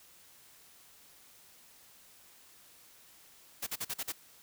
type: noise bursts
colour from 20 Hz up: white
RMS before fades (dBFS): -36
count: 6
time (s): 3.62-4.123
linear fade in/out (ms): 10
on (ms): 48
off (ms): 43
effects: white hiss -59 dBFS RMS until 4.42 s